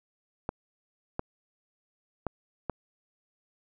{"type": "clicks", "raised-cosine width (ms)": 1, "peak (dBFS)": -16, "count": 4, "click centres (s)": [0.491, 1.194, 2.267, 2.697], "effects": []}